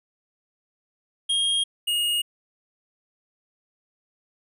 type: tone pair in turn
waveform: square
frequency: 3244 / 2863 Hz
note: G#7 / F7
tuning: -41 / +42 cents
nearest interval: major second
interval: 217 cents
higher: first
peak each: -21 / -22 dBFS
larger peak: first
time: 1.29-1.64 / 1.87-2.22 s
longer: neither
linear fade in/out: 10 ms
effects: resampled to 32000 Hz